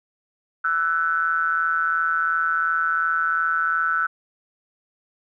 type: ring-modulated tone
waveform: triangle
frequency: 81.4 Hz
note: E2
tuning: 21 cents flat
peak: -14 dBFS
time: 0.64-4.07 s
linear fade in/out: 10 ms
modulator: 1410 Hz
effects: none